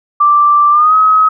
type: tone with pitch glide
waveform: sine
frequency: 1174.7 to 1273.6 Hz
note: D6 to D#6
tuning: 0 to +40 cents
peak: -5 dBFS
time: 0.2-1.29 s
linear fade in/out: 10 ms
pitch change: +140 cents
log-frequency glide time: 0.71-0.95 s
effects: none